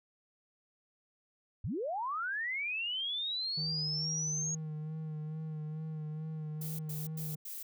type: linear sweep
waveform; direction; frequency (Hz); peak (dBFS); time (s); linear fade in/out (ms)
sine; up; 66.9 to 6645; -33; 1.64-4.55; 5
type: tone with vibrato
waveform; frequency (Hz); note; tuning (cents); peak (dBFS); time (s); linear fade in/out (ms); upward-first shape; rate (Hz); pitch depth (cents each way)
triangle; 155.56; D#3; 0; -35; 3.57-7.36; 10; sine; 2.3; 30
type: noise bursts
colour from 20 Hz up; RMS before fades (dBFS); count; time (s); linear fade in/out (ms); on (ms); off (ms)
violet; -43; 4; 6.61-7.63; 5; 180; 100
effects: none